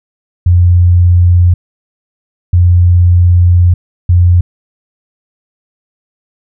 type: tone bursts at uneven times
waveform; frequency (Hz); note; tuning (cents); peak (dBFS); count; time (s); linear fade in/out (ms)
sine; 88.3; F2; +20; -3; 3; 0.46-1.54 / 2.53-3.74 / 4.09-4.41; 5
effects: none